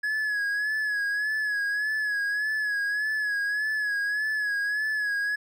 triangle tone with vibrato, 1687 Hz, G#6, 27 cents sharp, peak -23 dBFS, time 0.03-5.36 s, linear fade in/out 10 ms, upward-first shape sine, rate 1.7 Hz, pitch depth 51 cents each way, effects none

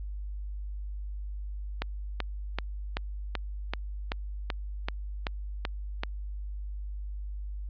click train, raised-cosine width 0.3 ms, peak -14 dBFS, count 12, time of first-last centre 1.82-6.035 s, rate 2.61 Hz, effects added 50 Hz sine -34 dBFS peak until 7.69 s + resampled to 11025 Hz

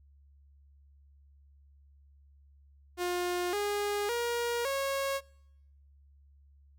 sawtooth tone with pitch steps, 355.4 / 410.6 / 474.4 / 548.1 Hz, F4 / G#4 / A#4 / C#5, +30 / -20 / +30 / -20 cents, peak -26 dBFS, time 2.97-5.21 s, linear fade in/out 50 ms, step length 560 ms, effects noise-tail reverb RT60 0.9 s tail -26 dB re dry + added 70 Hz sine -57 dBFS peak until 6.78 s

